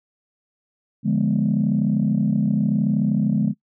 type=chord; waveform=sine; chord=D diminished seventh; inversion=none; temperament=equal; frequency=146.83 / 174.61 / 207.7 / 246.9 Hz; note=D3 / F3 / Ab3 / Cb4; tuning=0 / 0 / 0 / 0 cents; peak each=-22 / -24 / -19 / -24 dBFS; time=1.03-3.54 s; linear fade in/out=50 ms; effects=noise-tail reverb RT60 0.1 s tail -19 dB re dry + tanh soft clip ceiling -10 dBFS